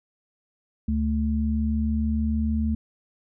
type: tone pair together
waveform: sine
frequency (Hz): 73.42 / 220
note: D2 / A3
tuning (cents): 0 / 0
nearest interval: octave + perfect fifth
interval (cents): 1900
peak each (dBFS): -24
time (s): 0.88-2.75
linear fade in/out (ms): 5
effects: none